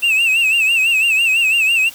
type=tone with vibrato; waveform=triangle; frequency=2658 Hz; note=E7; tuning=14 cents sharp; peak=-10 dBFS; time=0.02-1.9 s; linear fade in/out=20 ms; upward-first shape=sine; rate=6 Hz; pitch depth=93 cents each way; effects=white hiss -38 dBFS RMS until 1.94 s